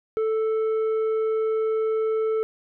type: tone with tanh clipping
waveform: sine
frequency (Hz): 440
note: A4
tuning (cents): 0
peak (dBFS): -22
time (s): 0.17-2.43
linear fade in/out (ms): 0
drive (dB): 6
effects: none